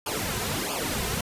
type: noise with flanger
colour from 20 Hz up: pink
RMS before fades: -29 dBFS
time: 0.06-1.21 s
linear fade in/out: 5 ms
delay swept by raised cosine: 0.51 to 3.61 ms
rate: 1.5 Hz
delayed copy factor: -0.95
effects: resampled to 32000 Hz